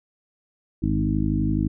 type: harmonic tone with a mistuned harmonic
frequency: 51.91 Hz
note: G#1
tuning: in tune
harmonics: 1 / 2 / 3 / 4 / 5 / 6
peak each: -27 / -27 / -27 / -27 / -27 / -27 dBFS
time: 0.82-1.68 s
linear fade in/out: 10 ms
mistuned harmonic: 2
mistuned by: -42 cents
effects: none